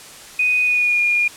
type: tone with pitch glide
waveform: sine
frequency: 2489 to 2425 Hz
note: D#7 to D#7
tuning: 0 to -45 cents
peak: -14 dBFS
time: 0.39-1.28 s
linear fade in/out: 5 ms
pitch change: -45 cents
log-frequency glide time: 0.62-1.01 s
effects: white hiss -39 dBFS RMS until 1.36 s + low-pass 10000 Hz 12 dB/octave

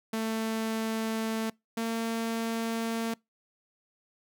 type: tone pair in turn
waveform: sawtooth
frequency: 222.4 / 227.6 Hz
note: A3 / A#3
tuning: +19 / -41 cents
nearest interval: unison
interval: 40 cents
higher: second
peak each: -25 dBFS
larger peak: neither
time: 0.13-1.5 / 1.77-3.14 s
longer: neither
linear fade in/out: 5 ms
effects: noise-tail reverb RT60 0.2 s tail -25 dB re dry

